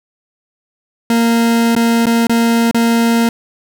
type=tone with dropouts; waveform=40% pulse; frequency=231.6 Hz; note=A#3; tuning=11 cents flat; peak=-9 dBFS; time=1.1-3.29 s; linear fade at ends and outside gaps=2 ms; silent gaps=1.752-1.763 / 2.057-2.067 / 2.27-2.295 / 2.712-2.745 s; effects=none